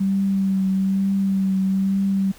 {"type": "tone with vibrato", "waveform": "sine", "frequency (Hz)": 193.3, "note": "G3", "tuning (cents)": -24, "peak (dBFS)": -17, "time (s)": [0, 2.32], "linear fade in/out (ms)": 10, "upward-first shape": "triangle", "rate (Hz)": 1.1, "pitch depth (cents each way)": 26, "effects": ["pink hiss -47 dBFS RMS until 2.38 s"]}